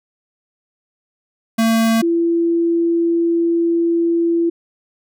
square / sine tone pair in turn, 225.9 / 337.1 Hz, A3 / E4, +46 / +39 cents, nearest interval perfect fifth, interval 693 cents, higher second, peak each -13 dBFS, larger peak neither, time 1.58-2.02 / 2.02-4.5 s, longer second, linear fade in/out 10 ms, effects none

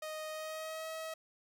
sawtooth tone with pitch glide, 622.3 to 640.2 Hz, D#5 to D#5, 0 to +49 cents, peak -36 dBFS, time 0.02-1.14 s, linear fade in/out 5 ms, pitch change +49 cents, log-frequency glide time 0.3-0.88 s, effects none

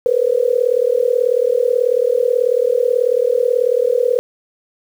sine tone with amplitude modulation, 490.4 Hz, B4, 12 cents flat, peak -8 dBFS, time 0.06-4.19 s, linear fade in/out 0 ms, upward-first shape sine, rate 38.3 Hz, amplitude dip 95%, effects 7-bit

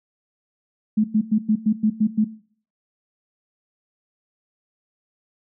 sine tone bursts, 214.9 Hz, A3, 41 cents flat, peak -14 dBFS, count 8, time 0.97-2.246 s, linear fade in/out 10 ms, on 72 ms, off 100 ms, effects noise-tail reverb RT60 0.5 s tail -17 dB re dry

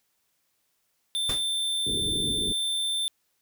square tone, 3559 Hz, A7, 19 cents sharp, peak -26 dBFS, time 1.15-3.08 s, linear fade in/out 0 ms
pink noise with exponential decay, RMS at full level -28 dBFS, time 1.29-1.47 s, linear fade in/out 5 ms, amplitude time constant 38 ms
white low-pass noise, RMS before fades -34 dBFS, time 1.86-2.53 s, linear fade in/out 10 ms, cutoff 450 Hz, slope 96 dB/octave
effects white hiss -73 dBFS RMS until 3.41 s

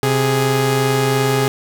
sawtooth tone pair together, 130.81 / 415.3 Hz, C3 / G#4, 0 / 0 cents, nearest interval octave + minor sixth, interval 2000 cents, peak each -13 dBFS, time 0.03-1.48 s, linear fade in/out 0 ms, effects none

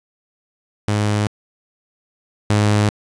sawtooth tone pair in turn, 104.7 / 104.7 Hz, G#2 / G#2, +15 / +15 cents, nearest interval unison, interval 0 cents, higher neither, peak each -12 / -9 dBFS, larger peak second, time 0.88-1.27 / 2.5-2.89 s, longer neither, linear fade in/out 0 ms, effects resampled to 22050 Hz + 7-bit

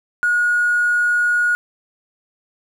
triangle tone with hard clipping, 1446 Hz, F#6, 40 cents flat, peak -14 dBFS, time 0.23-1.55 s, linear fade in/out 0 ms, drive 3 dB, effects none

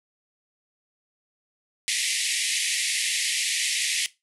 pink band-pass noise, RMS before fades -26 dBFS, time 1.88-4.06 s, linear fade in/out 0 ms, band 1900 to 11000 Hz, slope 96 dB/octave, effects noise-tail reverb RT60 0.2 s tail -17 dB re dry

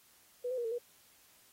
sine tone with pitch steps, 492 / 512 / 476.6 / 450.1 / 481.8 Hz, B4 / C5 / A#4 / A4 / B4, -7 / -38 / +38 / +39 / -43 cents, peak -33 dBFS, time 0.44-0.785 s, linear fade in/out 10 ms, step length 69 ms, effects white hiss -64 dBFS RMS until 1.52 s + AAC 48 kbps

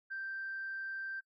sine tone, 1568 Hz, G6, in tune, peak -37 dBFS, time 0.1-1.21 s, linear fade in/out 20 ms, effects noise-tail reverb RT60 0.1 s tail -24 dB re dry + tanh soft clip ceiling -33 dBFS

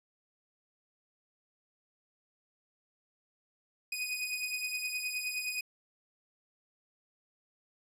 sawtooth beating tone pair, 2489 / 2498.6 Hz, D#7 / D#7, 0 / +7 cents, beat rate 9.6 Hz, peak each -32 / -36 dBFS, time 3.92-5.61 s, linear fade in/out 5 ms, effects resampled to 32000 Hz

